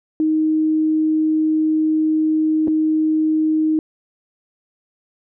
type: tone with dropouts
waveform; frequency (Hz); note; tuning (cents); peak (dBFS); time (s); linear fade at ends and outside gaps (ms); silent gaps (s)
sine; 312.6; D#4; +8; -14; 0.2-3.79; 1; 2.674-2.68
effects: none